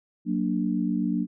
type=chord; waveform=sine; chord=Gb augmented; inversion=none; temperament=equal; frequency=185 / 233.1 / 293.7 Hz; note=Gb3 / Bb3 / D4; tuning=0 / 0 / 0 cents; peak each=-27 / -27 / -28 dBFS; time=0.25-1.27 s; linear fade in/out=50 ms; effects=none